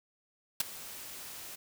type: noise with ADSR envelope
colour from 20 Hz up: white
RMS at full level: -25 dBFS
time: 0.6-1.56 s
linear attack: 4 ms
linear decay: 15 ms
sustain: -20 dB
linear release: 11 ms
effects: none

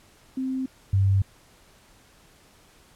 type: tone pair in turn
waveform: sine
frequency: 261.6 / 97.45 Hz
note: C4 / G2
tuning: 0 / -10 cents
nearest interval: octave + perfect fourth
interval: 1710 cents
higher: first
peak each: -25 / -17 dBFS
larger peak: second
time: 0.37-0.66 / 0.93-1.22 s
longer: neither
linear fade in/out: 5 ms
effects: pink hiss -56 dBFS RMS until 2.95 s + low-pass 12000 Hz 12 dB/octave

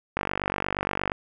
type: click train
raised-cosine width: 0.5 ms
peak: -10 dBFS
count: 47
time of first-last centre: 0.17-1.118 s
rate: 48.5 Hz
effects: none

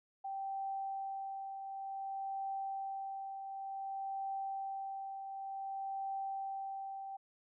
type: tone with tremolo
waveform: sine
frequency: 780 Hz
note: G5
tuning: 9 cents flat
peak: -36 dBFS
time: 0.24-7.17 s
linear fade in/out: 10 ms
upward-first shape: triangle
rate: 0.55 Hz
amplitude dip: 50%
effects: none

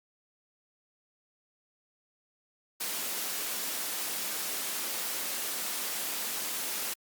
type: high-pass noise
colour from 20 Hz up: white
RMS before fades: -34 dBFS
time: 2.8-6.94 s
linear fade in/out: 10 ms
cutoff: 190 Hz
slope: 24 dB/octave
effects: Opus 48 kbps

